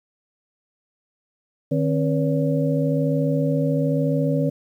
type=tone cluster; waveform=sine; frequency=153.1 / 267.1 / 486 / 567 Hz; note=D#3 / C4 / B4 / C#5; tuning=-28 / +36 / -28 / +39 cents; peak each=-21 / -23 / -27 / -26 dBFS; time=1.71-4.5 s; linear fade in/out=10 ms; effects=9-bit